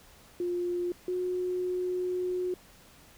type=tone pair in turn; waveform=sine; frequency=352.6 / 363.1 Hz; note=F4 / F#4; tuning=+17 / -33 cents; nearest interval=minor second; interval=50 cents; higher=second; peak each=-28 dBFS; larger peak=neither; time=0.4-0.92 / 1.08-2.54 s; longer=second; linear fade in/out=2 ms; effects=pink hiss -56 dBFS RMS until 3.17 s